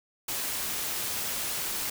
white noise, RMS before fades -32 dBFS, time 0.28-1.9 s, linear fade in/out 5 ms, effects none

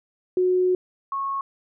sine tone pair in turn, 365.9 / 1096.5 Hz, F#4 / C#6, -19 / -19 cents, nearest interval octave + perfect fifth, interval 1900 cents, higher second, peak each -17 / -24 dBFS, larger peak first, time 0.37-0.75 / 1.12-1.41 s, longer first, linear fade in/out 2 ms, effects none

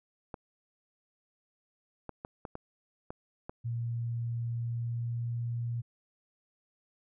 clicks, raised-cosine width 1 ms, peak -25 dBFS, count 7, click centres 0.342 / 2.093 / 2.249 / 2.452 / 2.554 / 3.105 / 3.495 s
sine tone with pitch glide, 117.4 to 118.22 Hz, A#2 to A#2, +13 to +25 cents, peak -31 dBFS, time 3.64-5.82 s, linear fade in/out 20 ms, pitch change +12 cents, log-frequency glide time 4.54-5.29 s
effects none

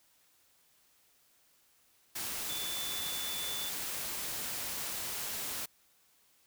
sine tone in noise, 3493 Hz, A7, 13 cents flat, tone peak -39 dBFS, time 2.49-3.7 s, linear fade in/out 10 ms, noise white, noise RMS -38 dBFS, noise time 2.15-5.66 s, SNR -4 dB, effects white hiss -68 dBFS RMS until 6.46 s

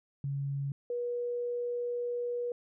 sine tone pair in turn, 139.5 / 483.2 Hz, C#3 / B4, +11 / -38 cents, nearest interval octave + minor seventh, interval 2151 cents, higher second, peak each -31 / -31 dBFS, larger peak neither, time 0.24-0.72 / 0.9-2.52 s, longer second, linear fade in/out 2 ms, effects none

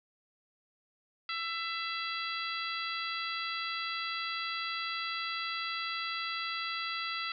harmonic tone, 668 Hz, E5, 23 cents sharp, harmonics 2 / 3 / 4 / 5 / 6 / 7, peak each -38 / -40 / -41 / -42 / -43 / -43 dBFS, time 1.29-7.32 s, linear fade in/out 2 ms, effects none

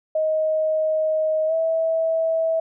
sine tone with pitch glide, 627 to 650.2 Hz, D#5 to E5, +13 to -24 cents, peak -18 dBFS, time 0.15-2.6 s, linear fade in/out 5 ms, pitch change +63 cents, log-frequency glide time 1.47-1.53 s, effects none

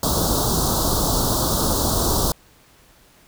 pink band-stop noise, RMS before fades -20 dBFS, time 0.03-2.32 s, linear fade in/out 2 ms, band 1300 to 3700 Hz, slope 48 dB/octave, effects pink hiss -53 dBFS RMS until 3.27 s

